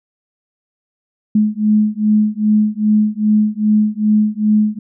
sine beating tone pair, 211.4 / 213.9 Hz, G#3 / A3, +31 / -49 cents, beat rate 2.5 Hz, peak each -14 dBFS, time 1.35-4.79 s, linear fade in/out 5 ms, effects none

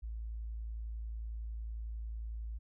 sine tone, 55.5 Hz, A1, 16 cents sharp, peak -38 dBFS, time 0.02-2.59 s, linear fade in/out 20 ms, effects none

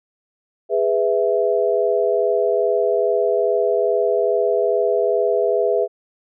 sine chord, E major, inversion first, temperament just, 412 / 494.4 / 659.3 Hz, G#4 / B4 / E5, -14 / +2 / 0 cents, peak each -19 / -20 / -20 dBFS, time 0.69-5.88 s, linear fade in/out 50 ms, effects none

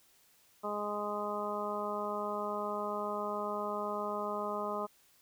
harmonic tone, 207.4 Hz, G#3, 2 cents flat, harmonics 1 / 2 / 3 / 4 / 5 / 6, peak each -43 / -40 / -39 / -43 / -40 / -40 dBFS, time 0.63-4.87 s, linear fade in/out 20 ms, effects white hiss -66 dBFS RMS until 5.21 s

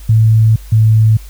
sine tone pair in turn, 110.8 / 109.97 Hz, A2 / A2, +13 / 0 cents, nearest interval unison, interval 13 cents, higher first, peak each -5 dBFS, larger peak neither, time 0.09-0.56 / 0.72-1.17 s, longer first, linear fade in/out 5 ms, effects added 50 Hz sine -29 dBFS peak until 1.29 s + white hiss -42 dBFS RMS until 1.29 s

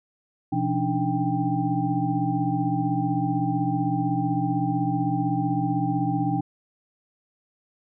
sine tone cluster, 125.7 / 171.6 / 286.1 / 301.9 / 789 Hz, B2 / F3 / D4 / D4 / G5, +31 / -30 / -45 / +48 / +11 cents, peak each -28 dBFS, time 0.52-6.41 s, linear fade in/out 10 ms, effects none

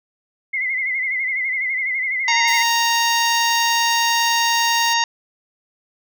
sine tone with vibrato, 2080 Hz, C7, 11 cents flat, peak -19 dBFS, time 0.53-2.63 s, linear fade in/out 10 ms, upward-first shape sine, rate 12 Hz, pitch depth 74 cents each way
harmonic tone, 930 Hz, A#5, 4 cents flat, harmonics 1 / 2 / 3 / 4 / 5 / 6 / 7, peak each -19 / -22 / -24 / -25 / -26 / -27 / -27 dBFS, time 2.28-5.04 s, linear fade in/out 2 ms
white high-pass noise, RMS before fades -32 dBFS, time 2.47-4.94 s, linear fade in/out 10 ms, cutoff 1600 Hz, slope 48 dB/octave
effects none

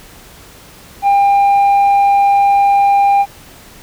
sine tone with tanh clipping, 800 Hz, G5, 35 cents sharp, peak -8 dBFS, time 1.02-3.26 s, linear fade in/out 50 ms, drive 3 dB, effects pink hiss -39 dBFS RMS until 3.82 s

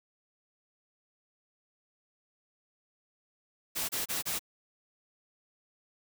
white noise bursts, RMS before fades -33 dBFS, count 4, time 3.75-4.394 s, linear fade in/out 20 ms, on 140 ms, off 28 ms, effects none

